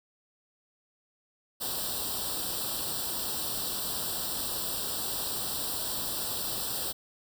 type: noise with comb filter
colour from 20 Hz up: white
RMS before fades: -33 dBFS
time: 1.6-6.93 s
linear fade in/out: 20 ms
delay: 0.23 ms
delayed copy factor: +0.9
effects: none